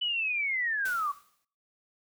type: linear sweep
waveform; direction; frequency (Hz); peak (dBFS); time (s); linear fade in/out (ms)
sine; down; 2997 to 1107; -27; 0.01-1.12; 10
type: noise with exponential decay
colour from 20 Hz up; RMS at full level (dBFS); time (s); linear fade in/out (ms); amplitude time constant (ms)
white; -40; 0.85-1.45; 5; 130
effects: noise-tail reverb RT60 0.5 s tail -19 dB re dry